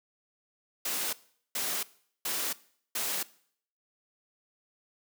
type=noise bursts; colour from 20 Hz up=white; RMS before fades=-32 dBFS; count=4; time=0.85-3.23 s; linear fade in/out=5 ms; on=280 ms; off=420 ms; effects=noise-tail reverb RT60 0.6 s tail -20 dB re dry + high-pass 200 Hz 12 dB/octave